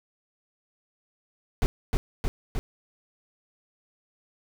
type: noise with echo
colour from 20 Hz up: brown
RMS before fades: -21 dBFS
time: 1.62-1.66 s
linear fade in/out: 0 ms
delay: 310 ms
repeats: 3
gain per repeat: -2 dB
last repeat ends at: 2.59 s
effects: none